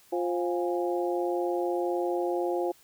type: harmonic tone with a mistuned harmonic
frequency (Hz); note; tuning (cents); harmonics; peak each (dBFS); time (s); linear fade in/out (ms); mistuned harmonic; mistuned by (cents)
175.8; F3; +12; 2 / 3 / 4 / 5; -28 / -32 / -34 / -36; 0.12-2.72; 10; 5; -110
effects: white hiss -59 dBFS RMS until 2.83 s